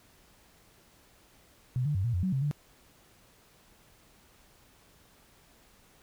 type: tone with pitch steps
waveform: sine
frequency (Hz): 126.2 / 148 / 95.1 / 118.9 / 88.9 / 187 / 134.1 / 146.4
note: B2 / D3 / F#2 / A#2 / F2 / F#3 / C3 / D3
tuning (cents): +38 / +14 / +48 / +35 / +31 / +19 / +43 / -5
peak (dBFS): -26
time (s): 1.76-2.512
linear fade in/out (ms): 0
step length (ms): 94
effects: pink hiss -61 dBFS RMS until 6.02 s